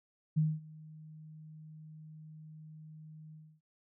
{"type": "tone with ADSR envelope", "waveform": "sine", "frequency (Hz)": 155.56, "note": "D#3", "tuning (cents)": 0, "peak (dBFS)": -24, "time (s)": [0.36, 3.61], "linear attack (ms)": 19, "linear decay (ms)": 220, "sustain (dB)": -24, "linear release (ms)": 280, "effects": []}